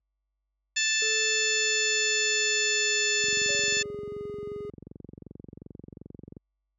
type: harmonic tone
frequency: 880 Hz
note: A5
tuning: in tune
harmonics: 2 / 3 / 4 / 5 / 6 / 7 / 8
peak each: -30 / -29 / -31 / -34 / -34 / -38 / -30 dBFS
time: 0.76-3.83 s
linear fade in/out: 10 ms
type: tone with pitch glide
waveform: triangle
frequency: 436.8 to 412.3 Hz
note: A4 to G#4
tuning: -13 to -13 cents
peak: -32 dBFS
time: 1.02-4.7 s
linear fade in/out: 2 ms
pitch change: -100 cents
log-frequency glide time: 1.14-3.64 s
type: click train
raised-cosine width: 3 ms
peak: -29 dBFS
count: 72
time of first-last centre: 3.24-6.368 s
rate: 22.7 Hz
type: tone with exponential decay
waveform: sine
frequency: 568 Hz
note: C#5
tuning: 42 cents sharp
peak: -34 dBFS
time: 3.49-4.28 s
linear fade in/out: 0 ms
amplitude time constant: 170 ms
effects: added 50 Hz sine -70 dBFS peak until 6.78 s + high-pass 80 Hz 12 dB/octave